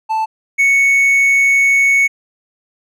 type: tone pair in turn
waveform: triangle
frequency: 880 / 2217 Hz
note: A5 / C#7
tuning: 0 / 0 cents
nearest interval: octave + major third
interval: 1600 cents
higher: second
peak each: -12 / -7 dBFS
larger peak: second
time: 0.09-0.26 / 0.58-2.08 s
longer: second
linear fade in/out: 20 ms
effects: none

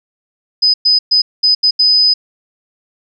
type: tone bursts at uneven times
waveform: sine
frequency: 5010 Hz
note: D#8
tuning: 11 cents sharp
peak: -7 dBFS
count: 6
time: 0.62-0.74 / 0.85-0.99 / 1.11-1.22 / 1.43-1.55 / 1.63-1.71 / 1.79-2.14 s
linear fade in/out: 10 ms
effects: none

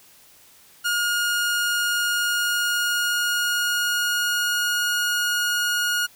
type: tone with pitch glide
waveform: sawtooth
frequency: 1428 to 1437.9 Hz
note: F6 to F#6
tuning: +38 to -50 cents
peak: -17 dBFS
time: 0.84-6.07 s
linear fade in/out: 20 ms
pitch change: +12 cents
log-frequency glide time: 2.1-4.89 s
effects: white hiss -52 dBFS RMS until 6.15 s

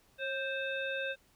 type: harmonic tone with a mistuned harmonic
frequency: 523.3 Hz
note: C5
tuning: in tune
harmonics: 1 / 3 / 5 / 7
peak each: -37 / -37 / -40 / -44 dBFS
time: 0.18-1.16 s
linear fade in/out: 50 ms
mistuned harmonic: 1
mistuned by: +59 cents
effects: pink hiss -67 dBFS RMS until 1.35 s

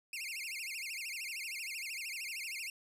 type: tone with vibrato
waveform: sawtooth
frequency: 2411 Hz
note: D7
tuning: 45 cents sharp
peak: -36 dBFS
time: 0.13-2.7 s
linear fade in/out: 2 ms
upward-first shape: sine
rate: 13 Hz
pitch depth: 250 cents each way
effects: resampled to 32000 Hz

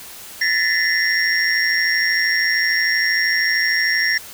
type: tone cluster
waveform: sine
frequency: 1740 / 1853 / 2025 / 5550 Hz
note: A6 / A#6 / B6 / F8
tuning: -20 / -11 / +43 / -12 cents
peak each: -21 dBFS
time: 0.41-4.18 s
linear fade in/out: 5 ms
effects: white hiss -37 dBFS RMS until 4.33 s

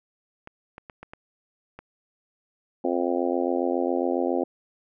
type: clicks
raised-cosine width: 0.5 ms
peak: -25 dBFS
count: 6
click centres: 0.474 / 0.781 / 0.898 / 1.03 / 1.135 / 1.79 s
type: harmonic tone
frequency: 87.31 Hz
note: F2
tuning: in tune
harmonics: 3 / 4 / 5 / 6 / 7 / 8 / 9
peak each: -28 / -27 / -32 / -29 / -33 / -33 / -34 dBFS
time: 2.84-4.44 s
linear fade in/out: 5 ms
effects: none

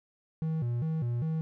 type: tone with vibrato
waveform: triangle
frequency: 138.2 Hz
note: C#3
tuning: 5 cents flat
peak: -26 dBFS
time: 0.42-1.41 s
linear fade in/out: 0 ms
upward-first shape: square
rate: 2.5 Hz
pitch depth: 250 cents each way
effects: none

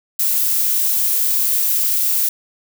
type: noise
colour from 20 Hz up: violet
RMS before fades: -17 dBFS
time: 0.19-2.29 s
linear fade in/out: 5 ms
effects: none

